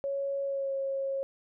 sine tone with pitch glide, 554.4 to 543.9 Hz, C#5 to C#5, 0 to -33 cents, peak -29 dBFS, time 0.04-1.23 s, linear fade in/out 0 ms, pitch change -33 cents, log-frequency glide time 0.44-0.73 s, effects none

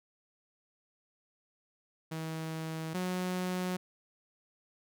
sawtooth tone pair in turn, 160.3 / 182.43 Hz, E3 / F#3, -48 / -24 cents, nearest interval major second, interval 224 cents, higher second, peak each -32 / -28 dBFS, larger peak second, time 2.11-2.94 / 2.94-3.77 s, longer neither, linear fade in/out 10 ms, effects none

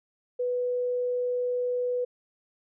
sine tone, 493.9 Hz, B4, in tune, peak -25 dBFS, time 0.39-2.05 s, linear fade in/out 10 ms, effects none

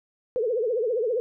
sine tone with vibrato, 466.2 Hz, A#4, in tune, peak -22 dBFS, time 0.36-1.2 s, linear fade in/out 0 ms, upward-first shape triangle, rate 15 Hz, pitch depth 210 cents each way, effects none

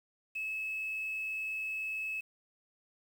sine tone with quantisation, 2591 Hz, E7, 30 cents flat, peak -34 dBFS, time 0.35-2.21 s, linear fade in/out 10 ms, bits 9, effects none

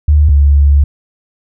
sine tone pair in turn, 74.4 / 71.31 Hz, D2 / C#2, +23 / +50 cents, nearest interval minor second, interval 73 cents, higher first, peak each -4 dBFS, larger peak neither, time 0.08-0.29 / 0.29-0.84 s, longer second, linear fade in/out 5 ms, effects none

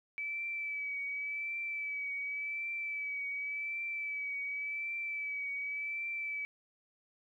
sine tone with vibrato, 2300 Hz, D7, 37 cents flat, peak -35 dBFS, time 0.18-6.45 s, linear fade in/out 0 ms, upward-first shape triangle, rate 0.89 Hz, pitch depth 38 cents each way, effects 12-bit

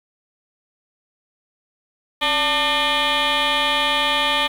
sine tone with frequency modulation, 2114 Hz, C7, 17 cents sharp, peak -14 dBFS, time 2.21-4.48 s, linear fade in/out 20 ms, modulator 307 Hz, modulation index 5, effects tanh soft clip ceiling -15 dBFS + 7-bit

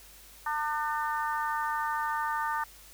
harmonic tone, 301.1 Hz, D4, 43 cents sharp, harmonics 3 / 4 / 5 / 6, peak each -31 / -33 / -37 / -38 dBFS, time 0.46-2.64 s, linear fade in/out 5 ms, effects added 50 Hz sine -57 dBFS peak until 2.93 s + white hiss -53 dBFS RMS until 2.93 s

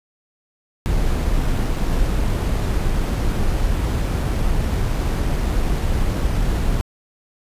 brown noise with sample-and-hold, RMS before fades -19 dBFS, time 0.86-6.81 s, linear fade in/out 0 ms, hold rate 11025 Hz, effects resampled to 32000 Hz

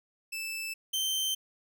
sawtooth tone pair in turn, 2637 / 3111 Hz, E7 / G7, 0 / -14 cents, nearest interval minor third, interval 286 cents, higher second, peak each -31 / -25 dBFS, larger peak second, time 0.32-0.74 / 0.93-1.35 s, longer neither, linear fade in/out 10 ms, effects none

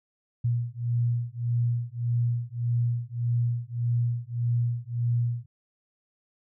sine beating tone pair, 118.4 / 120.1 Hz, A#2 / B2, +27 / -48 cents, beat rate 1.7 Hz, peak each -27 dBFS, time 0.44-5.46 s, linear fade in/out 10 ms, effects none

